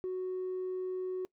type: tone with tanh clipping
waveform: triangle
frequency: 370 Hz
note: F#4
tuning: in tune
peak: -33 dBFS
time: 0.04-1.25 s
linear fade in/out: 0 ms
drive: 5 dB
effects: noise-tail reverb RT60 0.1 s tail -22 dB re dry